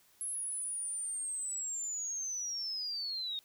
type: linear sweep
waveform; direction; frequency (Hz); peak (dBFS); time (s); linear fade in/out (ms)
sine; down; 10840 to 3680; -35; 0.21-3.39; 0
effects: white hiss -66 dBFS RMS until 3.44 s